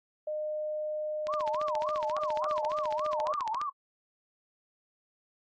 sine tone, 610 Hz, D#5, 34 cents flat, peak -31 dBFS, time 0.27-3.33 s, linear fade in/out 5 ms
click train, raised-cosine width 0.2 ms, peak -23 dBFS, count 35, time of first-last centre 1.27-3.615 s, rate 14.5 Hz
sine tone with vibrato, 1020 Hz, C6, 44 cents flat, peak -31 dBFS, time 1.28-3.7 s, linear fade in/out 10 ms, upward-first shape sine, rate 3.5 Hz, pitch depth 290 cents each way
effects AAC 32 kbps

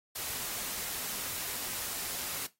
white noise, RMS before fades -37 dBFS, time 0.15-2.47 s, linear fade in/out 10 ms, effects noise-tail reverb RT60 0.2 s tail -17 dB re dry + AAC 48 kbps

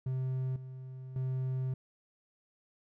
triangle tone with level steps, 130 Hz, C3, 11 cents flat, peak -29 / -40 / -29 dBFS, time 0.06-1.74 s, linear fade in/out 5 ms, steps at 0.56 / 1.16 s, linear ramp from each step 2 ms, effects none

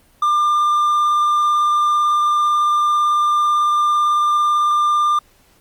triangle tone with vibrato, 1196 Hz, D6, 31 cents sharp, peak -11 dBFS, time 0.22-5.19 s, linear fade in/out 5 ms, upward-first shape sine, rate 18 Hz, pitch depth 8 cents each way, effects pink hiss -54 dBFS RMS until 5.6 s + Opus 32 kbps

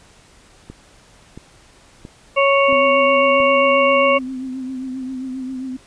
click train, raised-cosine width 3 ms, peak -21 dBFS, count 5, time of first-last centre 0.7-3.403 s, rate 1.48 Hz
harmonic tone, 554.4 Hz, C#5, in tune, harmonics 1 / 2 / 4 / 5, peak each -14 / -17 / -20 / -21 dBFS, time 2.36-4.19 s, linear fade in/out 20 ms
sine tone with vibrato, 259.7 Hz, C4, 13 cents flat, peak -24 dBFS, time 2.68-5.77 s, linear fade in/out 10 ms, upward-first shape triangle, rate 7.5 Hz, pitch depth 50 cents each way
effects pink hiss -49 dBFS RMS until 5.86 s + resampled to 22050 Hz

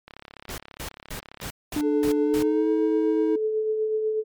click train, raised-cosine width 0.3 ms, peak -25 dBFS, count 50, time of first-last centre 0.08-1.488 s, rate 34.8 Hz
pink noise bursts, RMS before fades -34 dBFS, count 7, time 0.49-2.426 s, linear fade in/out 0 ms, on 88 ms, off 220 ms
triangle tone with pitch glide, 297 to 318.3 Hz, D4 to D#4, +20 to +39 cents, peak -20 dBFS, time 1.76-3.36 s, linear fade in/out 5 ms, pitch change +119 cents, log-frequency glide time 2.22-2.68 s
sine tone with tremolo, 434.1 Hz, A4, 23 cents flat, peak -20 dBFS, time 1.82-4.24 s, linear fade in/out 50 ms, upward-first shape triangle, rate 8.1 Hz, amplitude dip 40%
effects MP3 96 kbps

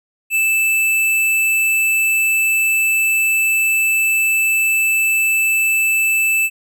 square tone, 2637 Hz, E7, in tune, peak -14 dBFS, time 0.3-6.5 s, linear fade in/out 50 ms, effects none

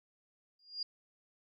sine tone with exponential growth, 4827 Hz, D8, 47 cents sharp, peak -32 dBFS, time 0.59-0.83 s, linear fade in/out 5 ms, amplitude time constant 52 ms, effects none

